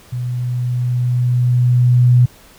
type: tone with level ramp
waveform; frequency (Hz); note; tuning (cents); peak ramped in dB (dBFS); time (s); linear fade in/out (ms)
sine; 123.47; B2; 0; -19 to -6; 0.12-2.26; 10
effects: pink hiss -45 dBFS RMS until 2.58 s